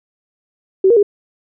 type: tone with pitch steps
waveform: sine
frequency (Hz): 381.4 / 470.1 / 408.8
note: G4 / A#4 / G#4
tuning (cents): -47 / +15 / -27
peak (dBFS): -7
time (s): 0.84-1.029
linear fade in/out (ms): 5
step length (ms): 63
effects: none

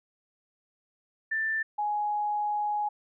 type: tone pair in turn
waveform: sine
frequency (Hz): 1774 / 834.8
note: A6 / G#5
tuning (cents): +14 / +9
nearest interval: octave + minor second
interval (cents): 1305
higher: first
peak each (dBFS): -26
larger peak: neither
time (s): 1.31-1.63 / 1.78-2.89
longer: second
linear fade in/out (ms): 10
effects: none

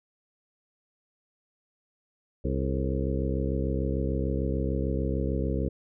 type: harmonic tone with a mistuned harmonic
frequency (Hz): 66.7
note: C2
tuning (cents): +34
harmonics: 1 / 2 / 3 / 4 / 5 / 6 / 7 / 8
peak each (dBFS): -29 / -32 / -34 / -35 / -36 / -37 / -37 / -38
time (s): 2.44-5.69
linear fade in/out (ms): 10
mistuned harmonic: 6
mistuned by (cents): +75
effects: none

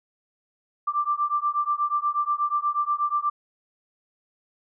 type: beating tone pair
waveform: sine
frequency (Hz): 1174.7 / 1183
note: D6 / D6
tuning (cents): 0 / +12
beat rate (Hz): 8.3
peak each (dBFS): -25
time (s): 0.87-3.3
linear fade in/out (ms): 10
effects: none

